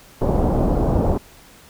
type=low-pass noise; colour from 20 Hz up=pink; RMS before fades=-18 dBFS; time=0.21-1.18 s; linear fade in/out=10 ms; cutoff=800 Hz; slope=24 dB/octave; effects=pink hiss -47 dBFS RMS until 1.69 s